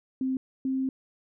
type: tone pair in turn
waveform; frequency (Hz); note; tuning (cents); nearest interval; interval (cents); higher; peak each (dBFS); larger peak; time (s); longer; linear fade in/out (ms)
sine; 261.6 / 264; C4 / C4; 0 / +16; unison; 16; second; -25; neither; 0.21-0.37 / 0.65-0.89; second; 2
effects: none